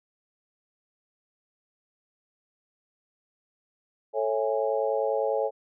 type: chord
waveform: sine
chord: A major seventh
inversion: none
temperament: just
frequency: 440 / 550 / 660 / 825 Hz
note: A4 / C#5 / E5 / G#5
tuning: 0 / -14 / +2 / -12 cents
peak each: -28 / -27 / -32 / -32 dBFS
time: 4.13-5.51 s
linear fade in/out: 50 ms
effects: none